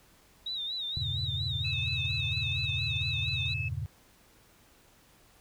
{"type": "tone with vibrato", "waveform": "sine", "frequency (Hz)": 3777, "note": "A#7", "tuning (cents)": 22, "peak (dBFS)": -32, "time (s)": [0.46, 3.54], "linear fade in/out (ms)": 5, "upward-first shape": "sine", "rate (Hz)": 4.3, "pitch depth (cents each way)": 96}
{"type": "chord", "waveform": "sine", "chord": "E diminished seventh", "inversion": "none", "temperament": "equal", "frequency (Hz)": [82.41, 98, 116.54, 138.59], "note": ["E2", "G2", "Bb2", "Db3"], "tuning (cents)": [0, 0, 0, 0], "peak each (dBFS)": -37, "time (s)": [0.97, 3.86], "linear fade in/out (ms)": 0}
{"type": "tone", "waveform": "sine", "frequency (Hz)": 2600, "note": "E7", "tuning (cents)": -24, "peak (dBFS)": -33, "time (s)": [1.64, 3.69], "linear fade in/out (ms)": 10}
{"effects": ["tanh soft clip ceiling -19 dBFS", "pink hiss -61 dBFS RMS until 5.4 s"]}